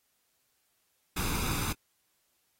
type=noise with comb filter; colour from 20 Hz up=pink; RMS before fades=-32 dBFS; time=1.16-1.73 s; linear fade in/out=10 ms; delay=0.81 ms; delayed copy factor=+0.65; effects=white hiss -74 dBFS RMS until 2.59 s + AAC 48 kbps